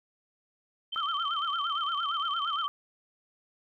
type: tone with tremolo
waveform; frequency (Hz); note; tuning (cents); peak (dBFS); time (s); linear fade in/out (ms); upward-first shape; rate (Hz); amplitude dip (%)
sine; 3114; G7; -12; -31; 0.92-2.67; 10; square; 18; 60
type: tone with vibrato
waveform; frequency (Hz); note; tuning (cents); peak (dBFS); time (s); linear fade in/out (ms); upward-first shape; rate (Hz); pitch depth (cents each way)
sine; 1250; D#6; +8; -29; 0.96-2.68; 0; sine; 8.7; 180
effects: none